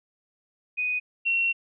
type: tone pair in turn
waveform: sine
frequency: 2489 / 2728 Hz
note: D#7 / F7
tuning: 0 / -41 cents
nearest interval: major second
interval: 159 cents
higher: second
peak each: -24 / -21 dBFS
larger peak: second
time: 0.77-1 / 1.25-1.53 s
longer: second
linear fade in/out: 20 ms
effects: none